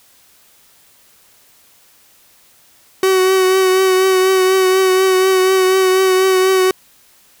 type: tone with vibrato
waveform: 45% pulse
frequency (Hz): 376.3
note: F#4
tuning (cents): +29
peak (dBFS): -10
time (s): 3.03-6.71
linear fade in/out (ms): 2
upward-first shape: triangle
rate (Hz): 4.1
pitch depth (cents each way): 28
effects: white hiss -50 dBFS RMS until 7.4 s